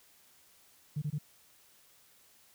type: tone bursts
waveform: sine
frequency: 148.6 Hz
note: D3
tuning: 21 cents sharp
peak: -30 dBFS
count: 3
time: 0.96-1.186 s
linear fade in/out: 10 ms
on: 60 ms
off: 23 ms
effects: tanh soft clip ceiling -26 dBFS + white hiss -63 dBFS RMS until 2.54 s